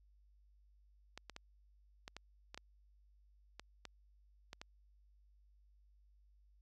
clicks, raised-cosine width 0.2 ms, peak -30 dBFS, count 11, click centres 1.176 / 1.297 / 1.364 / 2.079 / 2.166 / 2.545 / 2.576 / 3.596 / 3.853 / 4.531 / 4.615 s, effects added 50 Hz sine -65 dBFS peak until 6.61 s

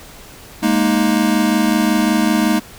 square chord, Ab suspended second, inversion none, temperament equal, 207.7 / 233.1 / 311.1 Hz, Ab3 / Bb3 / Eb4, 0 / 0 / 0 cents, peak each -18 dBFS, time 0.62-2.6 s, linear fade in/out 20 ms, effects pink hiss -39 dBFS RMS until 2.78 s

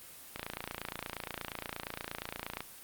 click train, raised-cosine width 0.3 ms, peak -20 dBFS, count 65, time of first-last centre 0.36-2.606 s, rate 28.5 Hz, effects white hiss -51 dBFS RMS until 2.83 s + Opus 24 kbps

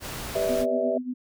pink noise, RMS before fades -35 dBFS, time 0-0.66 s, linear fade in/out 50 ms
sine chord, E minor seventh, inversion first, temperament equal with one note detuned, 392 / 493.9 / 587.3 / 650.2 Hz, G4 / B4 / D5 / E5, 0 / 0 / 0 / -24 cents, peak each -30 / -30 / -30 / -25 dBFS, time 0.35-0.98 s, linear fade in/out 5 ms
sine tone with tremolo, 250.9 Hz, B3, 28 cents sharp, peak -26 dBFS, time 0.49-1.14 s, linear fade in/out 10 ms, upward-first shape sine, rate 8.6 Hz, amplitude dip 75%
effects none

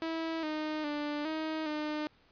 sawtooth tone with pitch steps, 325.6 / 307.8 / 294.7 / 315 / 302.8 Hz, E4 / D#4 / D4 / D#4 / D#4, -21 / -19 / +6 / +21 / -47 cents, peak -29 dBFS, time 0.02-2.07 s, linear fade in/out 0 ms, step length 410 ms, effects pink hiss -65 dBFS RMS until 2.31 s + resampled to 11025 Hz

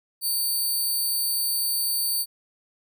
5% pulse tone, 4568 Hz, D8, 49 cents flat, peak -16 dBFS, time 0.21-2.26 s, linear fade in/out 50 ms, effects none

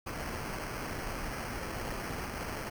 pink noise with sample-and-hold, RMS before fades -38 dBFS, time 0.06-2.7 s, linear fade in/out 10 ms, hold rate 3675 Hz, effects none

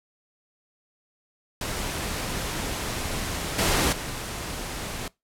pink noise with level steps, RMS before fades -30 / -22 / -33 dBFS, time 1.61-5.08 s, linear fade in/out 2 ms, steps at 3.58 / 3.92 s, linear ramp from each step 10 ms, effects noise-tail reverb RT60 0.2 s tail -22 dB re dry + low-pass 12000 Hz 12 dB/octave

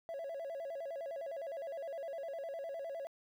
triangle tone with vibrato, 606 Hz, D#5, 46 cents flat, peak -37 dBFS, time 0.09-3.07 s, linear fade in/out 0 ms, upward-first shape square, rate 9.8 Hz, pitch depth 160 cents each way, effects tanh soft clip ceiling -33 dBFS + 12-bit

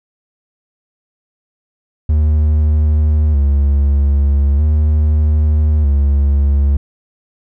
triangle tone with vibrato, 73.2 Hz, D2, 5 cents flat, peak -7 dBFS, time 2.09-6.77 s, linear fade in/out 5 ms, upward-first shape square, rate 0.4 Hz, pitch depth 66 cents each way, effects none

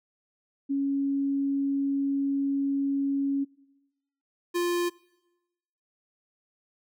sine / square tone pair in turn, 277.2 / 349.3 Hz, C#4 / F4, 0 / 0 cents, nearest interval major third, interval 400 cents, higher second, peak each -24 / -25 dBFS, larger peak first, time 0.69-3.45 / 4.54-4.9 s, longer first, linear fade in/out 20 ms, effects noise-tail reverb RT60 1.0 s tail -23 dB re dry

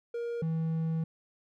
triangle tone pair in turn, 471.2 / 161.85 Hz, A#4 / E3, +19 / -31 cents, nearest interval octave + perfect fifth, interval 1850 cents, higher first, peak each -30 / -26 dBFS, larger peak second, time 0.14-0.42 / 0.42-1.04 s, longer second, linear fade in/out 5 ms, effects none

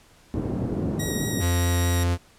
pink band-pass noise, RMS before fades -27 dBFS, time 0.34-1.42 s, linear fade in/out 0 ms, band 100 to 350 Hz, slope 12 dB/octave
5% pulse tone with vibrato, 1898 Hz, A#6, 31 cents sharp, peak -19 dBFS, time 0.99-2.04 s, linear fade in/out 10 ms, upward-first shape sine, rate 4.7 Hz, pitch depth 10 cents each way
45% pulse tone, 87.31 Hz, F2, in tune, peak -20 dBFS, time 1.39-2.18 s, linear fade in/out 50 ms
effects pink hiss -55 dBFS RMS until 2.38 s + low-pass 11000 Hz 12 dB/octave

